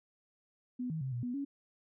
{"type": "tone with pitch steps", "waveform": "sine", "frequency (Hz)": [249, 159.2, 132, 121.1, 245, 279.9], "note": ["B3", "D#3", "C3", "B2", "B3", "C#4"], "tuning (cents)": [14, 40, 16, -34, -14, 17], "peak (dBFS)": -34, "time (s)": [0.79, 1.45], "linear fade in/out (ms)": 10, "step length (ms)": 110, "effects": []}